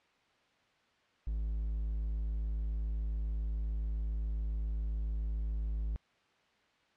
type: tone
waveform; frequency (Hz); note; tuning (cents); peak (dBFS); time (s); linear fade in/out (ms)
triangle; 53.6; A1; -45; -30; 1.27-5.96; 0
effects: white hiss -69 dBFS RMS until 6.96 s + low-pass 3000 Hz 12 dB/octave